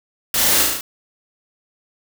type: noise with echo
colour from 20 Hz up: white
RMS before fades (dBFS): -19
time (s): 0.34-0.63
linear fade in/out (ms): 2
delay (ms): 36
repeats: 5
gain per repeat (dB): -2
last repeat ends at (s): 0.81
effects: none